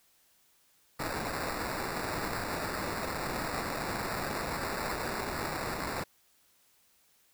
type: noise with sample-and-hold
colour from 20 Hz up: violet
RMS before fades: -35 dBFS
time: 0.99-6.04 s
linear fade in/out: 10 ms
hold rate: 3150 Hz
effects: white hiss -67 dBFS RMS until 7.33 s